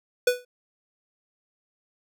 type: tone with exponential decay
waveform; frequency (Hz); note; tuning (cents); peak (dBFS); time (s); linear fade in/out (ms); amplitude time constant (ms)
square; 493.9; B4; 0; -15; 0.27-0.45; 5; 37
effects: none